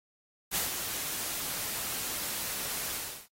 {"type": "noise with ADSR envelope", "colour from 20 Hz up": "white", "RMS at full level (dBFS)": -29, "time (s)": [0.51, 3.28], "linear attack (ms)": 43, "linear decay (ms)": 150, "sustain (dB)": -6, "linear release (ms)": 340, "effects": ["AAC 48 kbps"]}